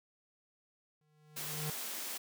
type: tone with exponential growth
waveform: square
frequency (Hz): 151.9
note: D#3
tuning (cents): -41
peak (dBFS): -36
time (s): 1.01-1.7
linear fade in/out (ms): 2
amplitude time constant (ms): 150
type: high-pass noise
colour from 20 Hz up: white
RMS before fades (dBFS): -41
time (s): 1.36-2.18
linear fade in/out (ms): 10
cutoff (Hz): 210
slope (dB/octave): 48
effects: none